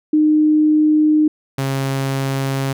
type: tone pair in turn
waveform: sine / sawtooth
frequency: 305.9 / 135.56 Hz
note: D#4 / C#3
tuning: -29 / -38 cents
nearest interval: octave + major second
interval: 1409 cents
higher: first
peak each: -10 / -14 dBFS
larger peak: first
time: 0.13-1.28 / 1.58-2.73 s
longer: neither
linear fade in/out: 5 ms
effects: none